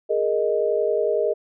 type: chord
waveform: sine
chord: Ab suspended second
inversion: none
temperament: equal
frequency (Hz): 415.3 / 466.2 / 622.3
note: Ab4 / Bb4 / Eb5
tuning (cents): 0 / 0 / 0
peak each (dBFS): -23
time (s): 0.09-1.34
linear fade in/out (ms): 20
effects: none